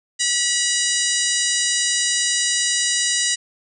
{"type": "harmonic tone with a mistuned harmonic", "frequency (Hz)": 970, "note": "B5", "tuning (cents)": -31, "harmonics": [2, 3, 4, 5, 6, 7, 8, 9], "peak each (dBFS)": [-26, -26, -26, -26, -26, -26, -26, -26], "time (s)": [0.19, 3.36], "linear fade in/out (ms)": 20, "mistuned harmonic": 8, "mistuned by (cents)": -23, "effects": []}